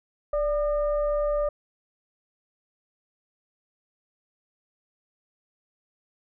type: tone with frequency modulation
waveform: sine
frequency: 587.3 Hz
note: D5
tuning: in tune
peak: -22 dBFS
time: 0.33-1.49 s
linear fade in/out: 5 ms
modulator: 622 Hz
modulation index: 0.5
effects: none